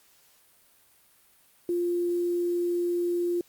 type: tone with quantisation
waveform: sine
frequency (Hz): 349.2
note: F4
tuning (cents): 0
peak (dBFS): -24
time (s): 1.69-3.41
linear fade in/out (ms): 2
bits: 8
effects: white hiss -61 dBFS RMS until 3.48 s + Opus 48 kbps